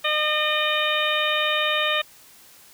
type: harmonic tone with a mistuned harmonic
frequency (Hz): 608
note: D#5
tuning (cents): -40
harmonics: 1 / 2 / 3 / 4 / 5 / 6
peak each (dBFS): -27 / -27 / -27 / -27 / -27 / -27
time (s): 0.04-2.02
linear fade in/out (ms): 10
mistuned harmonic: 6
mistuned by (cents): +16
effects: white hiss -50 dBFS RMS until 2.73 s

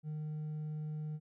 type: tone with hard clipping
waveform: sine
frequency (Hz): 153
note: D#3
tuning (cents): -29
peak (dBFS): -38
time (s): 0.03-1.2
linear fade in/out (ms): 50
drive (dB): 2
effects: none

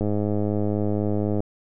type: click train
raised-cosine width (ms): 2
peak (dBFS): -12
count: 146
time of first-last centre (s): 0.01-1.404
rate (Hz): 104
effects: none

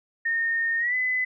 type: tone with pitch glide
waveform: sine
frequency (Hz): 1835 to 2013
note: A#6 to B6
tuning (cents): -28 to +33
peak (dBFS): -22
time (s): 0.25-1.25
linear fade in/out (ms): 10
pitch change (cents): +161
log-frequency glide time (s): 0.78-0.95
effects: none

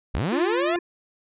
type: linear sweep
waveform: sawtooth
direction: up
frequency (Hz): 36.71 to 710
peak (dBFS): -19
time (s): 0.14-0.76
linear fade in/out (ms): 0
type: harmonic tone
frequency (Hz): 348.8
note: F4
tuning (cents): -2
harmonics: 1 / 3 / 5 / 7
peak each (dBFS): -24 / -37 / -36 / -44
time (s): 0.32-0.79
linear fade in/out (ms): 5
effects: resampled to 8000 Hz

